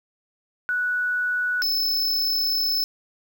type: tone pair in turn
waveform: sine / square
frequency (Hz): 1475 / 5256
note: F#6 / E8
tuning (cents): -6 / -6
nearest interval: octave + minor seventh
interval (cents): 2200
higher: second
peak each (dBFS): -21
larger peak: neither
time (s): 0.69-1.62 / 1.62-2.84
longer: second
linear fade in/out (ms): 0
effects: 9-bit